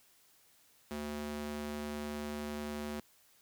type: tone with high-pass filter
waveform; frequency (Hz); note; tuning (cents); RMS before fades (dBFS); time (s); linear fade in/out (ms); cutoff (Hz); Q
square; 74.1; D2; +16; -40; 0.91-3; 0; 210; 1.2
effects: white hiss -66 dBFS RMS until 3.41 s